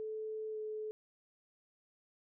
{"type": "tone with pitch glide", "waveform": "sine", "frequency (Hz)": [434.9, 430.4], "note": ["A4", "A4"], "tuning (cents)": [-20, -38], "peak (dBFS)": -38, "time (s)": [0, 0.91], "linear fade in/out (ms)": 0, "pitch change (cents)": -18, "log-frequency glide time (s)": [0.51, 0.58], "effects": []}